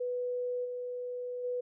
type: tone with level steps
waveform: sine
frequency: 493.9 Hz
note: B4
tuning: in tune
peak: -31 / -35 / -31 dBFS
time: 0-1.61 s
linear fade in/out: 10 ms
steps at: 0.64 / 1.43 s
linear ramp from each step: 20 ms
effects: none